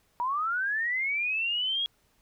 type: linear sweep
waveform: sine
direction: up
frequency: 940 to 3322 Hz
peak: -26 dBFS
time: 0.2-1.86 s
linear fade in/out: 0 ms
effects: pink hiss -68 dBFS RMS until 2.21 s